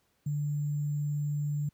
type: tone with sample-and-hold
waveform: sine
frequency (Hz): 146.83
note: D3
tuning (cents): 0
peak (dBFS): -28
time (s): 0.26-1.69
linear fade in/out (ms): 5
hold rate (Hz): 7350
effects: pink hiss -73 dBFS RMS until 1.73 s + high-pass 60 Hz 12 dB/octave